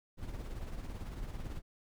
brown noise with tremolo, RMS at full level -39 dBFS, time 0.17-1.62 s, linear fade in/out 50 ms, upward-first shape sine, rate 18 Hz, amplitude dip 50%, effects none

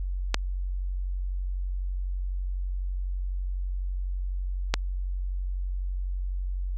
clicks, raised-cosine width 0.2 ms, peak -5 dBFS, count 2, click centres 0.344 / 4.74 s, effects added 46 Hz sine -27 dBFS peak until 6.77 s

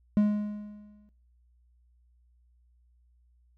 triangle tone with exponential decay, 208.6 Hz, G#3, 8 cents sharp, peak -16 dBFS, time 0.17-1.09 s, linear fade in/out 0 ms, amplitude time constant 200 ms, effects noise-tail reverb RT60 0.6 s tail -21 dB re dry + added 60 Hz sine -61 dBFS peak until 3.57 s

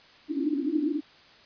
white band-pass noise, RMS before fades -27 dBFS, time 0.28-1.01 s, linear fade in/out 50 ms, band 280 to 320 Hz, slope 96 dB/octave, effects white hiss -54 dBFS RMS until 1.45 s + resampled to 11025 Hz

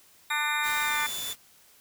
harmonic tone, 297.7 Hz, D4, 24 cents sharp, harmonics 3 / 4 / 5 / 6 / 7 / 8, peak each -33 / -33 / -33 / -33 / -33 / -33 dBFS, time 0.3-1.07 s, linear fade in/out 10 ms
sawtooth tone with pitch glide, 3710 to 3502 Hz, A#7 to A7, -9 to -9 cents, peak -31 dBFS, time 0.3-1.33 s, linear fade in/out 2 ms, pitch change -100 cents, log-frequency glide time 0.81-1.03 s
white noise, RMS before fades -37 dBFS, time 0.62-1.36 s, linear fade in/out 50 ms
effects white hiss -58 dBFS RMS until 1.8 s

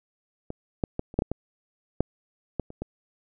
clicks, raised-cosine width 2 ms, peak -20 / -11 / -14 / -28 / -8 / -12 / -14 / -8 / -13 / -28 / -18 dBFS, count 11, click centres 0.504 / 0.838 / 0.994 / 1.141 / 1.19 / 1.221 / 1.316 / 2.006 / 2.597 / 2.704 / 2.82 s, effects none

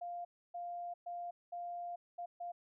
sine tone bursts at uneven times, 699 Hz, F5, 1 cent sharp, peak -40 dBFS, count 6, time 0.01-0.25 / 0.54-0.94 / 1.06-1.31 / 1.52-1.96 / 2.18-2.26 / 2.4-2.52 s, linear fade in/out 10 ms, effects none

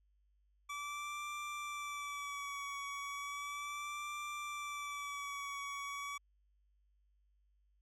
25% pulse tone with vibrato, 1152 Hz, D6, 34 cents flat, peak -37 dBFS, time 0.69-6.18 s, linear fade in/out 10 ms, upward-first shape sine, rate 0.35 Hz, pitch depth 40 cents each way, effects added 50 Hz sine -70 dBFS peak until 7.81 s + low-pass 10000 Hz 12 dB/octave

